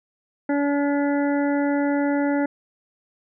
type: harmonic tone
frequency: 285.6 Hz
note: D4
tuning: 48 cents flat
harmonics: 1 / 2 / 3 / 5 / 6 / 7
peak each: -20 / -26 / -30 / -34 / -36 / -37 dBFS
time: 0.49-2.46 s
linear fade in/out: 5 ms
effects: none